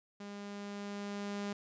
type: tone with level ramp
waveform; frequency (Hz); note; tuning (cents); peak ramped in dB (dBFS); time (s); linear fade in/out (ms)
sawtooth; 202.8; G#3; -41; -40 to -32; 0.2-1.53; 5
effects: resampled to 16000 Hz